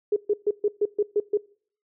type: tone bursts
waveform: sine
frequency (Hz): 415.3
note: G#4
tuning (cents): 0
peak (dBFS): -18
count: 8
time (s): 0.12-1.374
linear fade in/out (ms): 5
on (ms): 43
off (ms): 130
effects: noise-tail reverb RT60 0.5 s tail -23 dB re dry